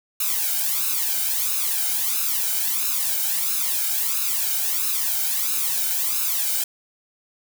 blue noise with flanger, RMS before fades -23 dBFS, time 0.2-6.64 s, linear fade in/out 5 ms, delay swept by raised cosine 0.76 to 1.34 ms, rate 1.5 Hz, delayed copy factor +0.85, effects none

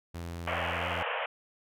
sawtooth tone with pitch glide, 85.1 to 86.69 Hz, F2 to F2, -44 to -12 cents, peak -33 dBFS, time 0.14-1.03 s, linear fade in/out 10 ms, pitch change +32 cents, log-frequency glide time 0.73-0.85 s
pink band-pass noise, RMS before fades -33 dBFS, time 0.47-1.26 s, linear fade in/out 5 ms, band 480 to 3100 Hz, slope 96 dB/octave
effects none

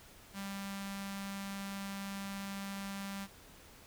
sawtooth tone with notch filter, 197.2 Hz, G3, 11 cents sharp, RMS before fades -42 dBFS, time 0.33-3.28 s, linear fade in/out 50 ms, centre 410 Hz, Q 0.51, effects pink hiss -57 dBFS RMS until 3.86 s

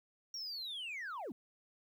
sine linear sweep, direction down, 5670 to 193.4 Hz, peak -38 dBFS, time 0.34-1.32 s, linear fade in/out 2 ms, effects tanh soft clip ceiling -39 dBFS + 12-bit

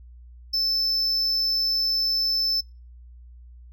triangle tone, 5274 Hz, E8, in tune, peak -20 dBFS, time 0.53-2.61 s, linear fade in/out 10 ms, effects noise-tail reverb RT60 0.3 s tail -24 dB re dry + added 60 Hz sine -43 dBFS peak until 3.72 s

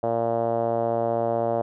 5% pulse tone with low-pass filter, 115.8 Hz, A#2, 11 cents flat, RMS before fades -24 dBFS, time 0.03-1.62 s, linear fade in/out 5 ms, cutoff 630 Hz, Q 3.8, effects none

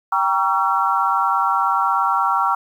sine chord, G diminished seventh, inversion none, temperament just, 784 / 940.8 / 1128.9 / 1354.7 Hz, G5 / Bb5 / Db6 / Fb6, 0 / +16 / +31 / +47 cents, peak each -22 / -21 / -21 / -20 dBFS, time 0.12-2.55 s, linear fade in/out 5 ms, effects 8-bit

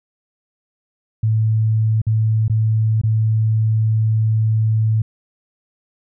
sine tone with dropouts, 110 Hz, A2, in tune, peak -13 dBFS, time 1.23-5.02 s, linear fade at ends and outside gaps 5 ms, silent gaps 2.017-2.067 / 2.481-2.497 / 3.015-3.035 s, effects none

